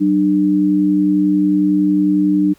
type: tone pair together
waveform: sine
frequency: 188.99 / 300 Hz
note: F#3 / D4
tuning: +37 / +37 cents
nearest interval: minor sixth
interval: 800 cents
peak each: -17 / -12 dBFS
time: 0-2.54 s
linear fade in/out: 20 ms
effects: pink hiss -53 dBFS RMS until 2.58 s